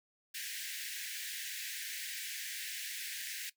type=high-pass noise; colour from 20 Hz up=pink; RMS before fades=-42 dBFS; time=0.34-3.5 s; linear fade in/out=10 ms; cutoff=1600 Hz; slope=96 dB/octave; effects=noise-tail reverb RT60 0.1 s tail -17 dB re dry